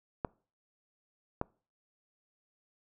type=clicks; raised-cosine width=1 ms; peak=-17 dBFS; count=2; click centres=0.248 / 1.414 s; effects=noise-tail reverb RT60 0.4 s tail -25 dB re dry

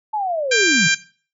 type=linear sweep; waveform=sine; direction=down; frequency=880 to 140 Hz; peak=-19 dBFS; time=0.13-0.88 s; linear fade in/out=10 ms
type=harmonic tone; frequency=792 Hz; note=G5; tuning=18 cents sharp; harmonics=2 / 3 / 4 / 5 / 6 / 7 / 8 / 9; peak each=-18 / -19 / -23 / -25 / -26 / -29 / -27 / -25 dBFS; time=0.51-0.95 s; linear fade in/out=10 ms
effects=noise-tail reverb RT60 0.4 s tail -17 dB re dry

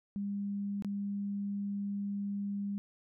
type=tone with dropouts; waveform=sine; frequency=201.2 Hz; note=G3; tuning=45 cents sharp; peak=-33 dBFS; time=0.16-2.78 s; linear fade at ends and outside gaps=0 ms; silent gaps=0.823-0.847 s; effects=none

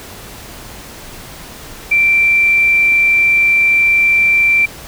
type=tone; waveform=sine; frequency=2349 Hz; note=D7; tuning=in tune; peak=-8 dBFS; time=1.91-4.66 s; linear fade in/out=10 ms; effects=pink hiss -33 dBFS RMS until 4.87 s

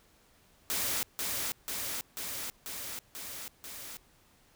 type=noise with echo; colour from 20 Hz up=white; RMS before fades=-32 dBFS; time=0.7-1.03 s; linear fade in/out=0 ms; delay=490 ms; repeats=6; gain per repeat=-2 dB; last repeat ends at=3.97 s; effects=pink hiss -64 dBFS RMS until 4.55 s

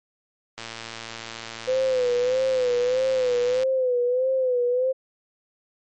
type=click train; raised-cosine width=0.2 ms; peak=-17 dBFS; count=349; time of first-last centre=0.58-3.633 s; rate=114 Hz
type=tone with vibrato; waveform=sine; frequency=506 Hz; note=B4; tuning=42 cents sharp; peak=-19 dBFS; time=1.67-4.93 s; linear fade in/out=20 ms; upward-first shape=sine; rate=1.6 Hz; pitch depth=72 cents each way
effects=MP3 48 kbps

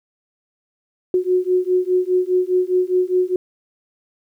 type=beating tone pair; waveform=sine; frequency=363.2 / 368.1 Hz; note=F#4 / F#4; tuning=-32 / -9 cents; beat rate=4.9 Hz; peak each=-18 dBFS; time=1.14-3.36 s; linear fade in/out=2 ms; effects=9-bit

